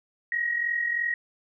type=tone pair together; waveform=sine; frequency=1887 / 1930 Hz; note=A#6 / B6; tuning=+21 / -40 cents; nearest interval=unison; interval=39 cents; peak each=-25 / -32 dBFS; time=0.32-1.14 s; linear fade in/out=2 ms; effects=none

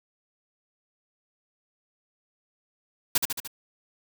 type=noise with echo; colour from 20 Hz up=white; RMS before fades=-21 dBFS; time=3.15-3.18 s; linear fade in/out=5 ms; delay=74 ms; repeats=4; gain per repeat=-4 dB; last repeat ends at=3.476 s; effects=none

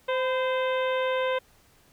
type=harmonic tone with a mistuned harmonic; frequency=518 Hz; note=C5; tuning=17 cents flat; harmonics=1 / 2 / 3 / 4 / 5 / 6 / 7; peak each=-25 / -31 / -35 / -37 / -39 / -41 / -42 dBFS; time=0.08-1.39 s; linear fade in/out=10 ms; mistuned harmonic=2; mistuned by=-43 cents; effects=pink hiss -60 dBFS RMS until 1.92 s

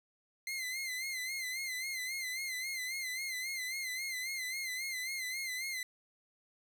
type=tone with vibrato; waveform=sawtooth; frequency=2077 Hz; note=C7; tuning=13 cents flat; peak=-33 dBFS; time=0.47-5.83 s; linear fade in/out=2 ms; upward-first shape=sine; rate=3.7 Hz; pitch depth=69 cents each way; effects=none

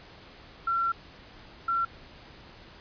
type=tone bursts at uneven times; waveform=sine; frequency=1360 Hz; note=F6; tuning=46 cents flat; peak=-24 dBFS; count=2; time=0.67-0.92 / 1.68-1.85 s; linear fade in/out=5 ms; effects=pink hiss -50 dBFS RMS until 2.8 s + resampled to 11025 Hz

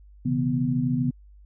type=tone cluster; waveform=sine; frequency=124.4 / 137.6 / 165 / 246.9 Hz; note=B2 / C#3 / E3 / B3; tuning=+13 / -12 / +2 / 0 cents; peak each=-32 / -26 / -30 / -24 dBFS; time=0.25-1.11 s; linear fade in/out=10 ms; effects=added 50 Hz sine -47 dBFS peak until 1.45 s

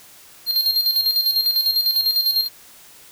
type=tone with tremolo; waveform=square; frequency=4201 Hz; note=C8; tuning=6 cents sharp; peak=-15 dBFS; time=0.46-2.49 s; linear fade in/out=50 ms; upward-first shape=square; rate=10 Hz; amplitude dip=55%; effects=white hiss -46 dBFS RMS until 3.11 s

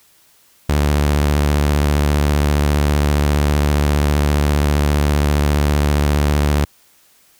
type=tone with vibrato; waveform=sawtooth; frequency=73.2 Hz; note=D2; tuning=5 cents flat; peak=-9 dBFS; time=0.69-6.65 s; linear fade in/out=5 ms; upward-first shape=sine; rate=15 Hz; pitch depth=45 cents each way; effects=white hiss -53 dBFS RMS until 7.39 s

